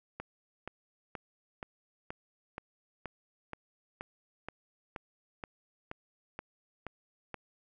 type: click train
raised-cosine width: 0.5 ms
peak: -24 dBFS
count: 16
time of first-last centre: 0.2-7.343 s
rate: 2.1 Hz
effects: none